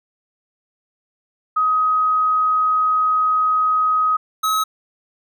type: tone pair in turn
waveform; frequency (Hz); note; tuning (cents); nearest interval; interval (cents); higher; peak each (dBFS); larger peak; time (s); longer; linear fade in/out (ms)
sine / square; 1260 / 1279.8; D#6 / D#6; +21 / +48; unison; 27; second; -14 / -17; first; 1.56-4.17 / 4.43-4.64; first; 10
effects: none